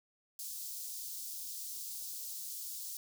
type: high-pass noise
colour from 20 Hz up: white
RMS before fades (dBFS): -43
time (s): 0.39-2.97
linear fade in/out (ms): 2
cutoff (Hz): 4500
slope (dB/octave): 24
effects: none